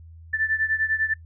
sine beating tone pair, 1760 / 1770 Hz, A6 / A6, 0 / +10 cents, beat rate 10 Hz, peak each -23 / -26 dBFS, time 0.33-1.14 s, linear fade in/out 10 ms, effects noise-tail reverb RT60 0.1 s tail -21 dB re dry + added 82 Hz sine -42 dBFS peak until 1.25 s

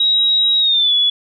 sine tone with pitch glide, 3826 to 3409 Hz, A#7 to G#7, +44 to +45 cents, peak -11 dBFS, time 0-1.1 s, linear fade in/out 5 ms, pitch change -199 cents, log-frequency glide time 0.59-0.93 s, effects none

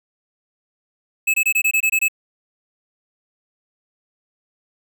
square tone bursts, 2596 Hz, E7, 27 cents flat, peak -15 dBFS, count 9, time 1.27-2.084 s, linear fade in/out 10 ms, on 70 ms, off 23 ms, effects none

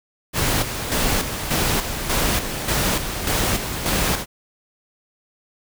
pink noise with tremolo, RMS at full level -20 dBFS, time 0.33-4.26 s, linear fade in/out 50 ms, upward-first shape square, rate 1.7 Hz, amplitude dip 55%, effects none

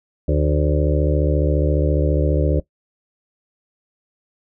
harmonic tone with a mistuned harmonic, 74.6 Hz, D2, 28 cents sharp, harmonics 1 / 2 / 4 / 5 / 6 / 7 / 8, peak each -18 / -21 / -24 / -25 / -26 / -26 / -27 dBFS, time 0.28-2.6 s, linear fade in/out 5 ms, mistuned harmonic 8, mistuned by -44 cents, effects noise-tail reverb RT60 0.1 s tail -18 dB re dry

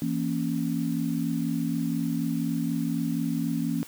sine chord, A# diminished, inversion second, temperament equal with one note detuned, 166.73 / 233.1 / 277.2 Hz, E3 / A#3 / C#4, +20 / 0 / 0 cents, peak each -29 dBFS, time 0.02-3.83 s, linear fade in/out 0 ms, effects white hiss -47 dBFS RMS until 3.87 s + high-pass 100 Hz 12 dB/octave

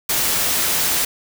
white noise, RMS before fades -19 dBFS, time 0.09-1.05 s, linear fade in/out 5 ms, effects none

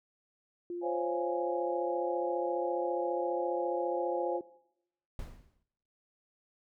sine tone, 349.2 Hz, F4, in tune, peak -35 dBFS, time 0.7-4.41 s, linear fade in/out 2 ms
sine chord, Db major seventh, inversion third, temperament just, 519.7 / 554.4 / 693 / 831.5 Hz, C5 / Db5 / F5 / Ab5, -12 / 0 / -14 / +2 cents, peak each -34 / -38 / -40 / -36 dBFS, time 0.81-4.41 s, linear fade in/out 50 ms
brown noise with exponential decay, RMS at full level -38 dBFS, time 5.19-5.63 s, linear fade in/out 2 ms, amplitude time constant 95 ms
effects noise-tail reverb RT60 0.8 s tail -19 dB re dry

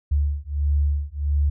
sine beating tone pair, 71.7 / 73.2 Hz, D2 / D2, -41 / -5 cents, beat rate 1.5 Hz, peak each -22 dBFS, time 0.11-1.5 s, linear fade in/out 10 ms, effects none

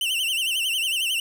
45% pulse tone with vibrato, 2888 Hz, F#7, 43 cents flat, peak -22 dBFS, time 0.01-1.2 s, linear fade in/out 2 ms, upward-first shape sine, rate 11 Hz, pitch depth 140 cents each way, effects none

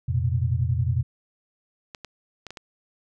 sine chord, F suspended fourth, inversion none, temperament equal with one note detuned, 87.31 / 116.54 / 127.53 Hz, F2 / Bb2 / C3, 0 / 0 / -44 cents, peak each -25 dBFS, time 0.08-1.03 s, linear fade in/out 10 ms
clicks, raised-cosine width 0.2 ms, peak -20 dBFS, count 5, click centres 1.948 / 2.047 / 2.467 / 2.506 / 2.572 s
effects none

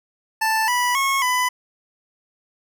25% pulse tone with pitch steps, 882 / 982 / 1092 / 999 Hz, A5 / B5 / C#6 / B5, +4 / -10 / -26 / +20 cents, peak -14 dBFS, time 0.41-1.49 s, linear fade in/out 10 ms, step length 270 ms, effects none

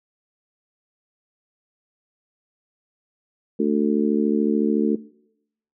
harmonic tone, 73.8 Hz, D2, 9 cents sharp, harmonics 3 / 4 / 5 / 6, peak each -22 / -23 / -24 / -25 dBFS, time 3.59-4.96 s, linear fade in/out 10 ms, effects noise-tail reverb RT60 0.8 s tail -21 dB re dry

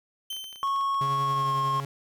40% pulse tone with exponential decay, 3090 Hz, G7, 26 cents flat, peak -30 dBFS, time 0.3-1.13 s, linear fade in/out 5 ms, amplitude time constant 180 ms
clicks, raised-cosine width 0.2 ms, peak -32 dBFS, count 12, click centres 0.328 / 0.366 / 0.442 / 0.528 / 0.559 / 0.674 / 0.762 / 0.811 / 0.945 / 1.078 / 1.132 / 1.172 s
triangle tone with pitch glide, 1100 to 1076.1 Hz, C#6 to C6, -14 to +48 cents, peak -22 dBFS, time 0.63-1.8 s, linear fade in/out 0 ms, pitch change -38 cents, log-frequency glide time 1.22-1.54 s
45% pulse tone with tremolo, 138.59 Hz, C#3, in tune, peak -30 dBFS, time 1.01-1.85 s, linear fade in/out 2 ms, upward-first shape triangle, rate 11 Hz, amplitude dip 35%
effects none

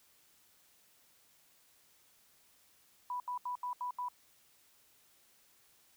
sine tone bursts, 987.8 Hz, B5, in tune, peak -35 dBFS, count 6, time 3.1-4.085 s, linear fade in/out 2 ms, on 100 ms, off 77 ms, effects white hiss -67 dBFS RMS until 5.96 s

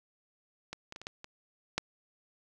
clicks, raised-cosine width 0.2 ms, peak -22 / -26 / -26 / -28 / -20 / -27 / -12 dBFS, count 7, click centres 0.73 / 0.924 / 0.961 / 1.016 / 1.069 / 1.244 / 1.78 s, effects none

